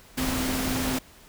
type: tone in noise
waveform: sine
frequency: 258.8 Hz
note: C4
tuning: 19 cents flat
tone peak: -28 dBFS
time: 0.17-0.99 s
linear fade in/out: 10 ms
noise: pink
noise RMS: -29 dBFS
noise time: 0.17-0.99 s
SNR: -2 dB
effects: pink hiss -52 dBFS RMS until 1.28 s